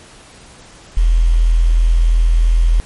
sine tone with quantisation, 41.48 Hz, E1, 12 cents sharp, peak -8 dBFS, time 0.97-2.8 s, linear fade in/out 0 ms, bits 6, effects pink hiss -41 dBFS RMS until 2.85 s + MP3 48 kbps

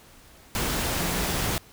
sine tone in noise, 174.61 Hz, F3, in tune, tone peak -34 dBFS, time 0.96-1.45 s, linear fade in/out 0 ms, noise pink, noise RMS -27 dBFS, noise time 0.55-1.58 s, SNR -10 dB, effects pink hiss -52 dBFS RMS until 1.72 s

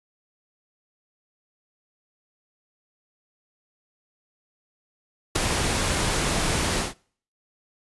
pink noise with ADSR envelope, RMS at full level -18 dBFS, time 5.35-6.94 s, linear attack 11 ms, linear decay 3 ms, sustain -6 dB, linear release 150 ms, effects noise-tail reverb RT60 0.5 s tail -24 dB re dry + resampled to 24000 Hz

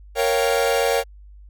45% pulse chord, G half-diminished seventh, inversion first, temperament equal, 466.2 / 554.4 / 698.5 / 784 Hz, Bb4 / Db5 / F5 / G5, 0 / 0 / 0 / 0 cents, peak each -21 / -22 / -26 / -26 dBFS, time 0.15-1.04 s, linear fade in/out 50 ms, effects added 50 Hz sine -41 dBFS peak until 1.49 s

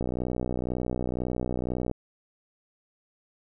click train, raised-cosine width 2 ms, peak -16 dBFS, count 119, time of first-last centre 0.01-1.913 s, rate 62 Hz, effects none

